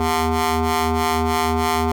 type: ring-modulated tone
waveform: 15% pulse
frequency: 160.4 Hz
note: E3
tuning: 47 cents flat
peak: -8 dBFS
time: 0-1.92 s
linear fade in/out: 2 ms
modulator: 563 Hz
effects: none